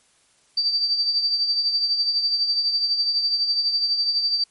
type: tone with tremolo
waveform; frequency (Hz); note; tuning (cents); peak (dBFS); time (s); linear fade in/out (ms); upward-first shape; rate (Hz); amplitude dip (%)
sine; 4649; D8; -18; -16; 0.57-4.44; 5; triangle; 12; 60
effects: white hiss -60 dBFS RMS until 4.5 s + MP3 48 kbps